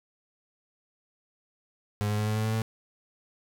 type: tone with pitch steps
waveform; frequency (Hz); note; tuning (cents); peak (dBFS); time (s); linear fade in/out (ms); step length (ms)
35% pulse; 103.9 / 105.11 / 106.33 / 107.56 / 108.81 / 110.08 / 111.36; G#2 / G#2 / G#2 / A2 / A2 / A2 / A2; +1 / +21 / +41 / -39 / -19 / +1 / +21; -24; 2.01-2.619; 0; 87
effects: none